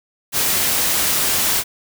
white noise, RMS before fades -18 dBFS, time 0.32-1.64 s, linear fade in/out 50 ms, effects none

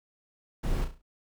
brown noise with echo, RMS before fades -29 dBFS, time 0.63-0.85 s, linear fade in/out 10 ms, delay 34 ms, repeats 5, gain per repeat -7 dB, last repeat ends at 1.02 s, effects none

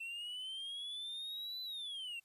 triangle linear two-way sweep, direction up then down, 2684 to 4023 to 2684 Hz, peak -40 dBFS, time 0-2.2 s, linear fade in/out 10 ms, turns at 1.62 s, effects white hiss -75 dBFS RMS until 2.24 s + resampled to 32000 Hz

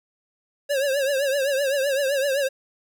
square tone with vibrato, 551 Hz, C#5, 11 cents flat, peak -21 dBFS, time 0.69-2.49 s, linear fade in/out 20 ms, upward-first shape triangle, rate 7.8 Hz, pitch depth 110 cents each way, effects none

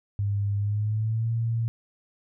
sine tone with pitch glide, 101.2 to 114.91 Hz, G#2 to A#2, -44 to -24 cents, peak -23 dBFS, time 0.19-1.68 s, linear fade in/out 0 ms, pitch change +220 cents, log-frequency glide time 0.57-1.31 s, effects none

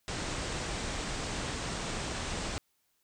pink low-pass noise, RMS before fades -36 dBFS, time 0.08-2.58 s, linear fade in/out 0 ms, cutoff 8800 Hz, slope 96 dB/octave, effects white hiss -75 dBFS RMS until 3.03 s

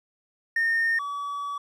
triangle tone pair in turn, 1829 / 1141.8 Hz, A#6 / D6, -33 / -49 cents, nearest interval minor sixth, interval 816 cents, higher first, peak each -18 / -27 dBFS, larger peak first, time 0.56-0.99 / 0.99-1.58 s, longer second, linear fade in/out 5 ms, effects tanh soft clip ceiling -17 dBFS + resampled to 32000 Hz

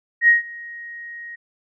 sine tone with ADSR envelope, 1879 Hz, A#6, 13 cents sharp, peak -8 dBFS, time 0.21-1.36 s, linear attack 71 ms, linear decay 140 ms, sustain -24 dB, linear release 14 ms, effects none

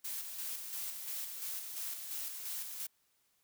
blue noise with tremolo, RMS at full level -40 dBFS, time 0.04-2.87 s, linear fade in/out 10 ms, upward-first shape square, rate 2.9 Hz, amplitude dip 40%, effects white hiss -75 dBFS RMS until 3.43 s

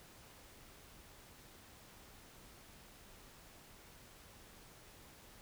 silence, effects pink hiss -59 dBFS RMS until 5.41 s

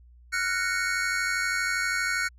square chord, Gb major seventh, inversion third, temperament just, 1387.5 / 1480 / 1850 / 2220 Hz, F6 / Gb6 / Bb6 / Db7, -12 / 0 / -14 / +2 cents, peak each -33 / -29 / -35 / -31 dBFS, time 0.32-2.29 s, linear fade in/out 20 ms, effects added 60 Hz sine -50 dBFS peak until 2.38 s + low-pass 10000 Hz 12 dB/octave

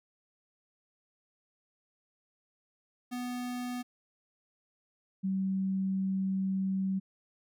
square / sine tone pair in turn, 246.9 / 191.37 Hz, B3 / G3, 0 / -41 cents, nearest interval major third, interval 441 cents, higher first, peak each -35 / -28 dBFS, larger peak second, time 3.11-3.83 / 5.23-7 s, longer second, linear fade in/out 20 ms, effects none

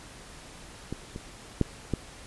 clicks, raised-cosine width 3 ms, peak -19 / -23 / -9 / -13 dBFS, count 4, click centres 0.926 / 1.161 / 1.613 / 1.937 s, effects pink hiss -47 dBFS RMS until 2.26 s + resampled to 24000 Hz

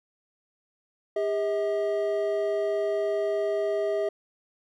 triangle tone pair together, 403.2 / 640 Hz, G4 / D#5, +49 / +49 cents, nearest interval minor sixth, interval 800 cents, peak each -25 dBFS, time 1.16-4.09 s, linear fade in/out 5 ms, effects none

